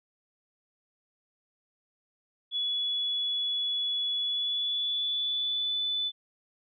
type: tone with pitch glide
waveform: sine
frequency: 3400 to 3494 Hz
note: G#7 to A7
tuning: +40 to -13 cents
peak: -27 dBFS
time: 2.51-6.12 s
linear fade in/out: 50 ms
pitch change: +47 cents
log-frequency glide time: 4.13-5.81 s
effects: none